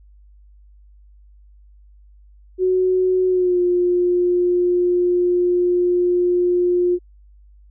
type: tone with pitch glide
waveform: sine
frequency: 370 to 355.3 Hz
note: F#4 to F4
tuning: 0 to +30 cents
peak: -14 dBFS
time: 2.58-6.99 s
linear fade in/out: 50 ms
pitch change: -70 cents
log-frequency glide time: 3.28-3.6 s
effects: added 50 Hz sine -45 dBFS peak until 7.7 s